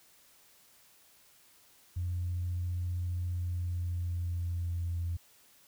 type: tone with pitch glide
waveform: sine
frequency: 88.5 to 85.58 Hz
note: F2 to F2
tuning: +23 to -35 cents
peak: -30 dBFS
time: 1.96-5.17 s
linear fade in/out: 10 ms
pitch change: -58 cents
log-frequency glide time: 3.34-5.04 s
effects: tanh soft clip ceiling -26 dBFS + white hiss -62 dBFS RMS until 5.67 s